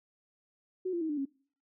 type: tone with pitch steps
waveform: sine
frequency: 370.4 / 343.6 / 318.7 / 295.7 / 274.3 Hz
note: F#4 / F4 / D#4 / D4 / C#4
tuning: +2 / -28 / +42 / +12 / -18 cents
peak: -30 dBFS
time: 0.85-1.255 s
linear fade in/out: 10 ms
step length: 81 ms
effects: noise-tail reverb RT60 0.5 s tail -25 dB re dry